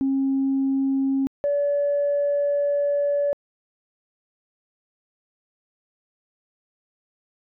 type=tone pair in turn; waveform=sine; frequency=270.3 / 573.8 Hz; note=C#4 / D5; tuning=-44 / -40 cents; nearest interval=octave + minor second; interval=1304 cents; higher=second; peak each=-18 dBFS; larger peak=neither; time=0.01-1.27 / 1.44-3.33 s; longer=second; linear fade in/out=0 ms; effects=tanh soft clip ceiling -15 dBFS